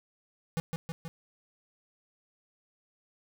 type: tone with echo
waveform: square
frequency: 164.81 Hz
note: E3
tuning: in tune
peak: -29 dBFS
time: 0.57-0.6 s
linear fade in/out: 0 ms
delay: 160 ms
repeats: 3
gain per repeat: -3 dB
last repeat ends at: 1.08 s
effects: none